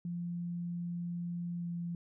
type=tone with pitch glide; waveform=sine; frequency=173.2 to 171.81 Hz; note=F3 to F3; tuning=-14 to -28 cents; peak=-35 dBFS; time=0.05-1.95 s; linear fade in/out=2 ms; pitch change=-14 cents; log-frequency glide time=1.58-1.67 s; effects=none